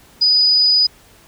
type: tone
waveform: sine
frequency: 4962 Hz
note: D#8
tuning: 6 cents flat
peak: -10 dBFS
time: 0.21-0.87 s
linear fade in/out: 10 ms
effects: pink hiss -48 dBFS RMS until 1.27 s